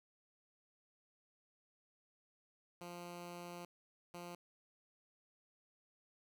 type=tone bursts at uneven times; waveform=10% pulse; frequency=174.61 Hz; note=F3; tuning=in tune; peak=-39 dBFS; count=2; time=2.81-3.65 / 4.14-4.35 s; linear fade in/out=2 ms; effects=13-bit